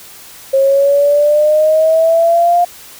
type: exponential sweep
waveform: sine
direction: up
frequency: 537 to 706 Hz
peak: -7 dBFS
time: 0.53-2.65 s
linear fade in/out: 10 ms
effects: white hiss -36 dBFS RMS until 2.99 s